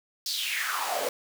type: noise with high-pass filter sweep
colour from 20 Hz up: pink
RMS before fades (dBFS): -30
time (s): 0.26-1.09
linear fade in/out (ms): 2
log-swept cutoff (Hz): 4900 to 450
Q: 4.7
effects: none